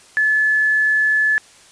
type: tone with quantisation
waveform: sine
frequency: 1726 Hz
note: A6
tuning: 34 cents flat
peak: -13 dBFS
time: 0.17-1.38 s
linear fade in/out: 0 ms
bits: 7
effects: white hiss -47 dBFS RMS until 1.71 s + resampled to 22050 Hz